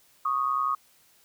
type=tone pair together; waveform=sine; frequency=1108.7 / 1239.4 Hz; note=C#6 / D#6; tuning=0 / -7 cents; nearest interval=major second; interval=193 cents; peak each=-27 / -26 dBFS; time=0.25-0.75 s; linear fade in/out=5 ms; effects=white hiss -61 dBFS RMS until 1.24 s